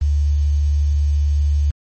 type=tone with quantisation; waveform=sine; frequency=72.9 Hz; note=D2; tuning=12 cents flat; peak=-13 dBFS; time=0.01-1.71 s; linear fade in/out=10 ms; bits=7; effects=MP3 32 kbps